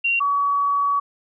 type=tone pair in turn; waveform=sine; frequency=2757 / 1133.4 Hz; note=F7 / C#6; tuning=-23 / +38 cents; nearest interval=octave + minor third; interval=1539 cents; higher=first; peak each=-17 dBFS; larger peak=neither; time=0.04-0.2 / 0.2-1 s; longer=second; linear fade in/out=10 ms; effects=none